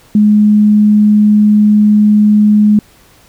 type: tone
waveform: sine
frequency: 210 Hz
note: G#3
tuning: 19 cents sharp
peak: -4 dBFS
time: 0.15-2.79 s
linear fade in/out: 2 ms
effects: pink hiss -45 dBFS RMS until 3.28 s